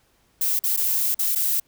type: noise with dropouts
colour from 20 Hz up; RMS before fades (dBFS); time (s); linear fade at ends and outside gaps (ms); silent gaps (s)
violet; -22; 0.41-1.6; 5; 0.592-0.637 / 0.765-0.773 / 1.145-1.19 / 1.351-1.357
effects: pink hiss -63 dBFS RMS until 1.67 s